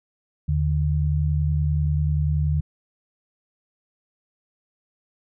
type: tone pair together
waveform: sine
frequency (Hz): 79 / 149.39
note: D#2 / D3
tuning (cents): +27 / +30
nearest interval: major seventh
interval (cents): 1103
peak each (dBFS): -21 / -22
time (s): 0.48-2.61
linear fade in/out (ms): 10
effects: none